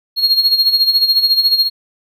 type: tone with tremolo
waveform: triangle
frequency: 4276 Hz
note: C8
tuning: 37 cents sharp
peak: -6 dBFS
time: 0.16-1.7 s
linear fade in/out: 50 ms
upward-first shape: sine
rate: 14 Hz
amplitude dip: 70%
effects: none